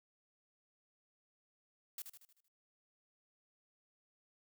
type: noise with echo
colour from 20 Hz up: blue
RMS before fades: -44 dBFS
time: 1.98-2.02 s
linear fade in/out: 2 ms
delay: 77 ms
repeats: 6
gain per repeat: -6 dB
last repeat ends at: 2.482 s
effects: noise-tail reverb RT60 0.5 s tail -26 dB re dry